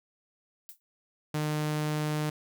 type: noise with exponential decay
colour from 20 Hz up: violet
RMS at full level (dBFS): -40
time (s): 0.69-0.8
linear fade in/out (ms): 0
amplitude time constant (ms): 22
type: tone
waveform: sawtooth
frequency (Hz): 151.8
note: D#3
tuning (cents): -42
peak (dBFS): -24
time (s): 1.34-2.3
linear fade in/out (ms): 5
effects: none